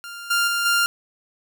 sawtooth tone with level steps, 1396.9 Hz, F6, in tune, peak -30 / -14 / -17 / -13 dBFS, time 0.04-0.86 s, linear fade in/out 0 ms, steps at 0.3 / 0.47 / 0.65 s, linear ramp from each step 10 ms, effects none

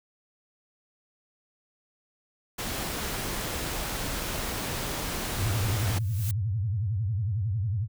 pink noise, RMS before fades -32 dBFS, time 2.58-5.99 s, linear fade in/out 10 ms
sine tone with vibrato, 103.83 Hz, G#2, in tune, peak -25 dBFS, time 5.36-7.88 s, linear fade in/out 50 ms, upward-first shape triangle, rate 11 Hz, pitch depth 290 cents each way
blue noise with exponential growth, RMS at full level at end -34 dBFS, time 5.75-6.31 s, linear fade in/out 2 ms, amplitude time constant 120 ms
effects none

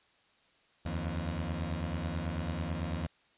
20% pulse beating tone pair, 77.78 / 86.88 Hz, D#2 / F2, 0 / -8 cents, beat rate 9.1 Hz, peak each -31 dBFS, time 0.85-3.07 s, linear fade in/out 10 ms, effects white hiss -67 dBFS RMS until 3.37 s + resampled to 8000 Hz

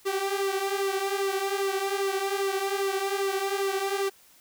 sawtooth tone with flanger, 392 Hz, G4, in tune, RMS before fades -28 dBFS, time 0.05-4.1 s, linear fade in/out 20 ms, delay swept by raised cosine 1.2 to 5.8 ms, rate 2.5 Hz, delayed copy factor -0.65, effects white hiss -57 dBFS RMS until 4.4 s

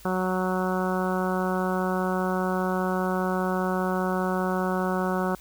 harmonic tone, 185 Hz, F#3, in tune, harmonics 1 / 2 / 3 / 4 / 5 / 6 / 7 / 8, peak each -27 / -30 / -32 / -33 / -34 / -35 / -35 / -36 dBFS, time 0.05-5.35 s, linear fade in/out 2 ms, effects added 50 Hz sine -51 dBFS peak until 5.4 s + white hiss -51 dBFS RMS until 5.4 s

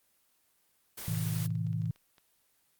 white noise, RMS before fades -41 dBFS, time 0.97-1.47 s, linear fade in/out 10 ms
sine chord, A minor, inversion none, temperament equal with one note detuned, 110 / 130.81 / 162.45 Hz, A2 / C3 / E3, 0 / 0 / -25 cents, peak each -33 / -38 / -33 dBFS, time 1.08-1.91 s, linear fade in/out 0 ms
clicks, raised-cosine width 0.2 ms, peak -40 dBFS, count 9, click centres 1.22 / 1.505 / 1.554 / 1.668 / 1.73 / 1.819 / 1.857 / 1.96 / 2.182 s
effects white hiss -71 dBFS RMS until 2.79 s + Opus 24 kbps

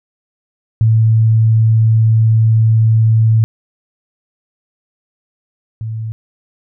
sine tone pair in turn, 111.5 / 111.08 Hz, A2 / A2, +23 / +17 cents, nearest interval unison, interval 6 cents, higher first, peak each -7 / -19 dBFS, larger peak first, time 0.81-3.44 / 5.81-6.12 s, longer first, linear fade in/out 0 ms, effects none

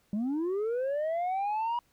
sine linear sweep, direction up, 196 to 968 Hz, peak -25 dBFS, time 0.13-1.79 s, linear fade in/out 2 ms, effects tanh soft clip ceiling -27 dBFS + pink hiss -69 dBFS RMS until 1.92 s

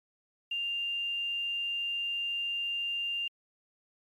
sine tone with quantisation, 2794 Hz, F7, in tune, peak -30 dBFS, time 0.51-3.28 s, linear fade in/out 5 ms, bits 10, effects MP3 64 kbps

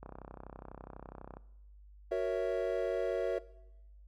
click train, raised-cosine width 1 ms, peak -32 dBFS, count 44, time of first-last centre 0.03-1.37 s, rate 32.1 Hz
triangle chord, F# dominant seventh, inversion none, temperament equal, 370 / 466.2 / 554.4 / 659.3 Hz, F#4 / A#4 / C#5 / E5, 0 / 0 / 0 / 0 cents, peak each -34 dBFS, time 2.11-3.39 s, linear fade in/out 10 ms
effects noise-tail reverb RT60 0.9 s tail -19 dB re dry + added 50 Hz sine -53 dBFS peak until 4.07 s

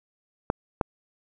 clicks, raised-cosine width 1 ms, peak -8 dBFS, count 2, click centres 0.501 / 0.812 s, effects none

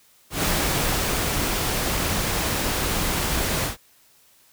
pink noise with ADSR envelope, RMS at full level -22 dBFS, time 0.3-3.77 s, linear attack 130 ms, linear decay 850 ms, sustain -2 dB, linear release 130 ms, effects white hiss -57 dBFS RMS until 4.52 s

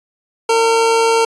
25% pulse tone with amplitude modulation, 455.7 Hz, A#4, 39 cents flat, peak -6 dBFS, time 0.49-1.25 s, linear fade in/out 5 ms, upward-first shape sine, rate 128 Hz, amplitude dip 25%, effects resampled to 22050 Hz

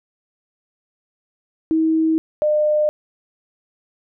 sine tone pair in turn, 320 / 604.1 Hz, D#4 / D5, +49 / +49 cents, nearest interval major seventh, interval 1100 cents, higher second, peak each -14 dBFS, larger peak neither, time 1.71-2.18 / 2.42-2.89 s, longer neither, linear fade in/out 0 ms, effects none

